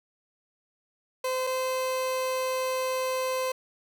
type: tone pair in turn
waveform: 30% pulse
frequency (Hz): 515 / 516.8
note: C5 / C5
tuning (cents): -28 / -21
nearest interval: unison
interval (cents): 7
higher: second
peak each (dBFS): -24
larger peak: neither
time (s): 1.24-1.47 / 1.47-3.52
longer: second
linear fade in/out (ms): 5
effects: none